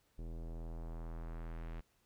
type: tone with low-pass filter sweep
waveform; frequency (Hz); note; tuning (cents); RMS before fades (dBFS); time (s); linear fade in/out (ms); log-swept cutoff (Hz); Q
square; 41.21; E1; 0; -44; 0.18-1.81; 10; 420 to 2500; 1.1
effects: pink hiss -75 dBFS RMS until 2.05 s